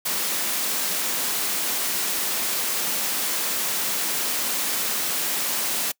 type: high-pass noise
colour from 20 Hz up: white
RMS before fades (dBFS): -25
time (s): 0.05-5.92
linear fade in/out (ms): 10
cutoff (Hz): 160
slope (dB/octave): 48
effects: noise-tail reverb RT60 0.1 s tail -25 dB re dry